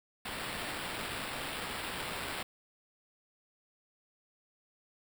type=noise with sample-and-hold; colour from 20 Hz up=blue; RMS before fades=-39 dBFS; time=0.25-2.43 s; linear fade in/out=5 ms; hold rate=6300 Hz; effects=none